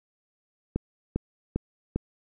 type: click train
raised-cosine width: 3 ms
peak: -13 dBFS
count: 4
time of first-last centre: 0.76-1.96 s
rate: 2.5 Hz
effects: none